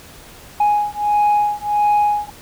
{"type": "beating tone pair", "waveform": "sine", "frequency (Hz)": [830.6, 832.1], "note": ["G#5", "G#5"], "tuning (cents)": [0, 3], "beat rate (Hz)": 1.5, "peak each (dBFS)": -15, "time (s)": [0.6, 2.3], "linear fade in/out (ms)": 5, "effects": ["tanh soft clip ceiling -10 dBFS", "pink hiss -41 dBFS RMS until 2.41 s"]}